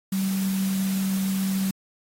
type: tone in noise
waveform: sine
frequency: 192.2 Hz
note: G3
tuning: 34 cents flat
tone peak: -22 dBFS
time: 0.12-1.71 s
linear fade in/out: 5 ms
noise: white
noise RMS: -36 dBFS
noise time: 0.12-1.71 s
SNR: +11 dB
effects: AAC 48 kbps